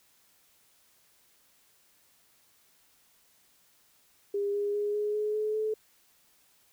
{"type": "tone with pitch steps", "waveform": "sine", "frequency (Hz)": [404, 408.7, 413.4, 418.2, 423.1, 428, 433], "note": ["G#4", "G#4", "G#4", "G#4", "G#4", "A4", "A4"], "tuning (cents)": [-48, -28, -8, 12, 32, -48, -28], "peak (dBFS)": -27, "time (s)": [4.34, 5.74], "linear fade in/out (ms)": 5, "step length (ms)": 200, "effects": ["white hiss -65 dBFS RMS until 6.72 s"]}